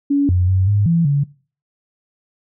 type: tone with pitch steps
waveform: sine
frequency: 283 / 90 / 94.1 / 102.3 / 167.8 / 142.3 Hz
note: C#4 / F#2 / F#2 / G#2 / E3 / C#3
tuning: +36 / -47 / +30 / -26 / +31 / +46 cents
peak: -12 dBFS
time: 0.1-1.24 s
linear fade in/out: 10 ms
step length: 190 ms
effects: noise-tail reverb RT60 0.4 s tail -21 dB re dry